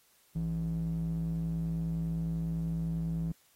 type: tone with band-pass filter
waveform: square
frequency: 55 Hz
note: A1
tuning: in tune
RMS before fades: -33 dBFS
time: 0.35-3.32 s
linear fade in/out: 5 ms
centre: 150 Hz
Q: 5.3
effects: white hiss -66 dBFS RMS until 3.55 s + AAC 48 kbps